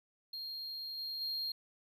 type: tone with level steps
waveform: triangle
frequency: 4225 Hz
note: C8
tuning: 16 cents sharp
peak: -39 / -37 / -34 dBFS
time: 0.33-1.52 s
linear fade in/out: 5 ms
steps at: 0.97 / 1.2 s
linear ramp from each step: 20 ms
effects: none